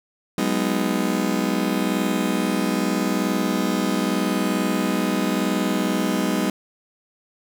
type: chord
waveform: 35% pulse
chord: G# minor seventh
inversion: third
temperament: just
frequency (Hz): 186.89 / 207.7 / 249.2 / 311.5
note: F#3 / G#3 / B3 / D#4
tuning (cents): +18 / 0 / +16 / +2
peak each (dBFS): -24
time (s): 0.38-6.5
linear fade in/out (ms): 2
effects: none